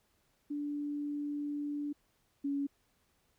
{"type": "tone pair in turn", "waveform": "sine", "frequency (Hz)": [291.4, 281.3], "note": ["D4", "C#4"], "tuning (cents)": [-13, 26], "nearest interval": "minor second", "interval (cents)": 61, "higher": "first", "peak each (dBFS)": [-34, -31], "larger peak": "second", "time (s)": [[0.5, 1.93], [2.44, 2.67]], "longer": "first", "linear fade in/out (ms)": 10, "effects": ["pink hiss -74 dBFS RMS until 3.38 s"]}